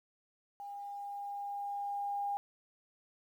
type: tone with level ramp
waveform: sine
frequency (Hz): 808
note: G#5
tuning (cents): -48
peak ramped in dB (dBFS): -42 to -32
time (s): 0.6-2.37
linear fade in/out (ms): 0
effects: 11-bit